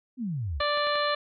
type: exponential sweep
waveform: sine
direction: down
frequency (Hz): 270 to 59.4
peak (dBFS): -28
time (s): 0.17-0.62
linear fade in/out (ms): 50
type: harmonic tone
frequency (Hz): 587.3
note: D5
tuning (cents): 0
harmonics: 1 / 2 / 3 / 4 / 5 / 6 / 7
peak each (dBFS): -28 / -28 / -32 / -39 / -38 / -37 / -34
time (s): 0.6-1.15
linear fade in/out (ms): 5
type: clicks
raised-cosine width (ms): 0.3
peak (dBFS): -24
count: 4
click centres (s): 0.609 / 0.774 / 0.87 / 0.956
effects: none